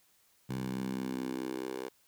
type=tone with high-pass filter sweep; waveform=10% pulse; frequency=64.7 Hz; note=C2; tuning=19 cents flat; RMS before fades=-37 dBFS; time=0.49-1.89 s; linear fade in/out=10 ms; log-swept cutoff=140 to 450 Hz; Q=2.8; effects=white hiss -68 dBFS RMS until 2.07 s